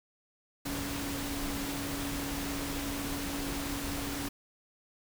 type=tone in noise; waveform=sine; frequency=281.2 Hz; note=C#4; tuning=25 cents sharp; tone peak=-37 dBFS; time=0.65-4.29 s; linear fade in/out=10 ms; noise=pink; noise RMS=-37 dBFS; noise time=0.65-4.29 s; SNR=-3 dB; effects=none